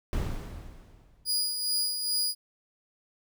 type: noise with exponential decay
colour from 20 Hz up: brown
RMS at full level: -27 dBFS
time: 0.13-1.38 s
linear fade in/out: 0 ms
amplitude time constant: 270 ms
type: tone with tremolo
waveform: sawtooth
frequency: 4901 Hz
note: D#8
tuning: 27 cents flat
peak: -22 dBFS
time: 1.25-2.35 s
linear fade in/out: 50 ms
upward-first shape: sine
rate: 2.4 Hz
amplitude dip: 50%
effects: none